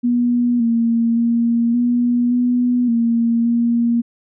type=tone with pitch steps; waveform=sine; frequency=241.9 / 231.2 / 233.8 / 241.9 / 245.5 / 232.2 / 235.2 Hz; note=B3 / A#3 / A#3 / B3 / B3 / A#3 / A#3; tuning=-36 / -14 / +5 / -36 / -10 / -7 / +16 cents; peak=-13 dBFS; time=0.03-4.02 s; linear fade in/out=20 ms; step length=570 ms; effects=none